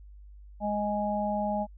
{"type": "harmonic tone", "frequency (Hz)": 207.7, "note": "G#3", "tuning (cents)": 0, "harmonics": [1, 3, 4], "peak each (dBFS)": [-31, -31, -31], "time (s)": [0.6, 1.67], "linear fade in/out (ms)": 50, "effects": ["added 50 Hz sine -46 dBFS peak until 1.77 s"]}